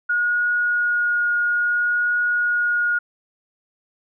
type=tone with vibrato; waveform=sine; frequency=1441 Hz; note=F#6; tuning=46 cents flat; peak=-17 dBFS; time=0.09-2.99 s; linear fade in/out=10 ms; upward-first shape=triangle; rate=0.59 Hz; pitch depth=10 cents each way; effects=none